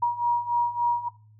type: beating tone pair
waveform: sine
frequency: 952 / 955.5 Hz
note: A#5 / A#5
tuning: +36 / +43 cents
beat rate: 3.5 Hz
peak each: -26 / -23 dBFS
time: 0.02-1.09 s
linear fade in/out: 10 ms
effects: noise-tail reverb RT60 0.4 s tail -19 dB re dry + added 107 Hz sine -51 dBFS peak until 1.39 s